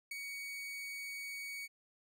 40% pulse tone with ADSR envelope, 2244 Hz, C#7, 21 cents sharp, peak -37 dBFS, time 0.11-1.68 s, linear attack 6 ms, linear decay 13 ms, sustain -4 dB, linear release 34 ms, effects none

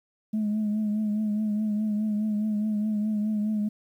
sine tone with vibrato, 212.3 Hz, G#3, 38 cents sharp, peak -22 dBFS, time 0.33-3.69 s, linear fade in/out 10 ms, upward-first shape triangle, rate 4.8 Hz, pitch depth 48 cents each way, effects tanh soft clip ceiling -21 dBFS + 10-bit

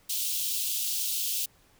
white high-pass noise, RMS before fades -30 dBFS, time 0.09-1.46 s, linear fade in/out 10 ms, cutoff 2800 Hz, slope 48 dB/octave, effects pink hiss -62 dBFS RMS until 1.79 s

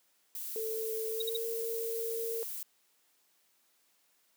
violet noise, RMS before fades -40 dBFS, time 0.35-2.63 s, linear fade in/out 2 ms
sine tone with pitch glide, 443.5 to 456 Hz, A4 to A#4, +14 to -38 cents, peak -34 dBFS, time 0.56-2.43 s, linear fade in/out 0 ms, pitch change +48 cents, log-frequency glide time 1.11-1.36 s
triangle tone bursts, 3800 Hz, A#7, 33 cents sharp, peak -31 dBFS, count 3, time 1.2-1.367 s, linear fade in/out 5 ms, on 21 ms, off 52 ms
effects white hiss -71 dBFS RMS until 4.36 s + high-pass 200 Hz 12 dB/octave

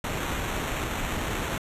pink noise with sample-and-hold, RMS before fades -30 dBFS, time 0.04-1.58 s, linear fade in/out 2 ms, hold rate 4900 Hz, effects resampled to 32000 Hz

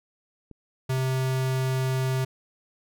clicks, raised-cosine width 3 ms, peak -31 dBFS, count 2, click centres 0.513 / 0.979 s
square tone, 130.81 Hz, C3, in tune, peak -24 dBFS, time 0.89-2.25 s, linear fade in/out 10 ms
effects none

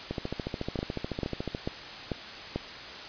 two click trains, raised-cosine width 2 ms, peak -18 / -16 dBFS, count 21 / 5, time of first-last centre 0.11-1.549 / 0.79-2.56 s, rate 13.9 / 2.26 Hz, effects white hiss -41 dBFS RMS until 3.08 s + resampled to 11025 Hz

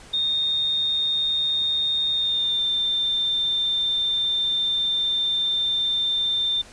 sine tone with pitch glide, 3675 to 3585 Hz, A#7 to A7, -25 to +32 cents, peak -20 dBFS, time 0.13-6.62 s, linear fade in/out 10 ms, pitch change -43 cents, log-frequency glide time 2.12-2.62 s, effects pink hiss -46 dBFS RMS until 6.72 s + resampled to 22050 Hz

